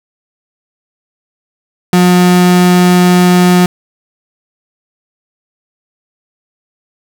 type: tone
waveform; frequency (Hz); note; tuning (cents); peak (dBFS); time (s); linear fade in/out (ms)
35% pulse; 179.3; F3; +46; -3; 1.93-3.66; 2
effects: none